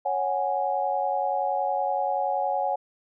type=chord; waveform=sine; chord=C# suspended fourth; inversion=none; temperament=equal; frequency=554.4 / 740 / 830.6 Hz; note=C#5 / F#5 / G#5; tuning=0 / 0 / 0 cents; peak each=-29 / -27 / -27 dBFS; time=0.05-2.76 s; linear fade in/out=10 ms; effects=none